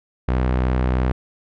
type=tone; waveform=sawtooth; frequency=63.1 Hz; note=B1; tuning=38 cents sharp; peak=-13 dBFS; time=0.28-1.12 s; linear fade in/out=5 ms; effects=low-pass 2000 Hz 12 dB/octave